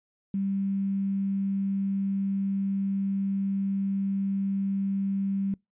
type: tone with quantisation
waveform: sine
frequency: 196 Hz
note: G3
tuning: in tune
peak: -25 dBFS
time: 0.34-5.54 s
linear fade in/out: 2 ms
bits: 9
effects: noise-tail reverb RT60 0.2 s tail -26 dB re dry + resampled to 8000 Hz